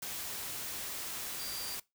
sine tone in noise, 4728 Hz, D8, 11 cents sharp, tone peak -43 dBFS, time 1.39-1.75 s, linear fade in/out 5 ms, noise white, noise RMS -40 dBFS, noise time 0.02-1.8 s, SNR -6 dB, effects noise-tail reverb RT60 0.2 s tail -21 dB re dry

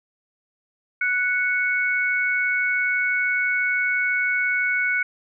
sine tone pair together, 1480.6 / 2217 Hz, F#6 / C#7, +1 / 0 cents, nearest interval perfect fifth, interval 699 cents, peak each -22 dBFS, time 1.01-5.03 s, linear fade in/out 5 ms, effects none

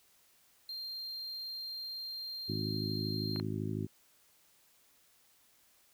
triangle tone, 4186 Hz, C8, in tune, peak -38 dBFS, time 0.69-3.4 s, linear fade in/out 2 ms
harmonic tone, 52.7 Hz, G#1, 26 cents sharp, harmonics 2 / 3 / 4 / 5 / 6 / 7, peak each -38 / -40 / -41 / -42 / -43 / -43 dBFS, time 2.48-3.87 s, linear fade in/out 20 ms
clicks, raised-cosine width 0.5 ms, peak -29 dBFS, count 2, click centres 3.361 / 3.399 s
effects white hiss -67 dBFS RMS until 5.93 s

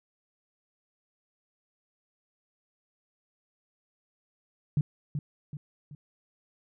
sine tone with echo, 145.9 Hz, D3, 11 cents flat, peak -21 dBFS, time 4.77-4.81 s, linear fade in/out 2 ms, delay 380 ms, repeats 3, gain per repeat -7 dB, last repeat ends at 5.95 s, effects none

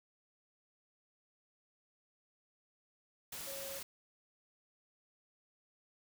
sine tone in noise, 548 Hz, C#5, 20 cents flat, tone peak -46 dBFS, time 3.47-3.79 s, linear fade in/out 5 ms, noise white, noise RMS -45 dBFS, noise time 3.32-3.83 s, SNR -4 dB, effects none

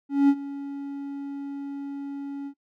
triangle tone with ADSR envelope, 280.1 Hz, C#4, 18 cents sharp, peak -11 dBFS, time 0.09-2.54 s, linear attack 200 ms, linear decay 56 ms, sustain -18 dB, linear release 74 ms, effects noise-tail reverb RT60 0.1 s tail -22 dB re dry

